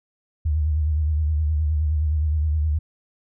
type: tone with vibrato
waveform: sine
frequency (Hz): 76.5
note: D#2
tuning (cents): -29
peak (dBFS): -18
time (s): 0.45-2.79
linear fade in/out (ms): 10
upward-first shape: sine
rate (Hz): 9.6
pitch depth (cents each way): 73
effects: none